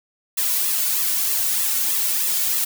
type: noise with flanger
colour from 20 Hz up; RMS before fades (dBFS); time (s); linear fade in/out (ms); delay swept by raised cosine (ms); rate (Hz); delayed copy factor
blue; -21; 0.37-2.65; 10; 1.3 to 2.5; 3.2; -0.95
effects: none